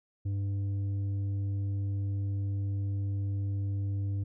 triangle tone with tanh clipping, 99.2 Hz, G2, 21 cents sharp, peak -30 dBFS, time 0.25-4.24 s, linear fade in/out 10 ms, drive 10 dB, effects none

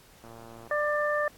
click train, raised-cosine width 1 ms, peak -34 dBFS, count 51, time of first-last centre 0.24-0.675 s, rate 115 Hz
harmonic tone, 594 Hz, D5, 20 cents sharp, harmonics 1 / 2 / 3, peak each -27 / -31 / -30 dBFS, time 0.71-1.28 s, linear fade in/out 2 ms
effects pink hiss -56 dBFS RMS until 1.37 s + AAC 64 kbps

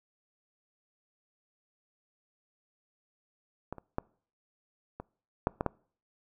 clicks, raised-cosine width 1 ms, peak -22 / -30 / -16 / -25 / -11 / -15 / -14 dBFS, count 7, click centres 3.726 / 3.783 / 3.984 / 5 / 5.471 / 5.609 / 5.663 s, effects noise-tail reverb RT60 0.5 s tail -25 dB re dry

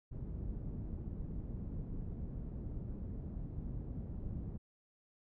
pink low-pass noise, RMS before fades -42 dBFS, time 0.11-4.58 s, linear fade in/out 20 ms, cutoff 210 Hz, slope 12 dB/octave, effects none

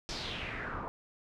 pink noise with low-pass filter sweep, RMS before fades -39 dBFS, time 0.09-0.88 s, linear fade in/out 0 ms, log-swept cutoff 5400 to 1000 Hz, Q 3.8, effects none

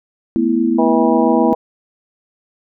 sine chord, A suspended second, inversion none, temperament just, 220 / 247.5 / 330 Hz, A3 / B3 / E4, 0 / +4 / +2 cents, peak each -19 / -16 / -16 dBFS, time 0.36-1.53 s, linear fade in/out 0 ms
harmonic tone, 161.3 Hz, E3, 37 cents flat, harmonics 3 / 4 / 5 / 6, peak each -18 / -19 / -20 / -21 dBFS, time 0.78-1.55 s, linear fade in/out 10 ms
effects none

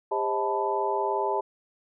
sine tone cluster, 402.1 / 534 / 636 / 877 / 995 Hz, G4 / C5 / D#5 / A5 / B5, +44 / +35 / +38 / -6 / +13 cents, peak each -29 / -34 / -32 / -28 / -32 dBFS, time 0.11-1.41 s, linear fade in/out 10 ms, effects none

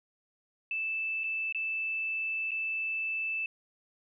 sine tone with dropouts, 2637 Hz, E7, in tune, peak -30 dBFS, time 0.71-3.46 s, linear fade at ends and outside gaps 2 ms, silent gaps 1.236-1.24 / 1.525-1.547 / 2.509-2.516 s, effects none

